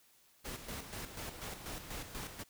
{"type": "noise with tremolo", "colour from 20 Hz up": "pink", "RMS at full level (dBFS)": -43, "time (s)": [0.44, 2.44], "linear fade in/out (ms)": 20, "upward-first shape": "square", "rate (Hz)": 4.1, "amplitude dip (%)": 55, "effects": ["white hiss -67 dBFS RMS until 2.49 s"]}